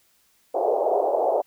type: band-pass noise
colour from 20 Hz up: white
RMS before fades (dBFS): -22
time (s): 0.54-1.42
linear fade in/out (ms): 10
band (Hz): 390 to 780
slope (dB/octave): 48
effects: white hiss -63 dBFS RMS until 1.46 s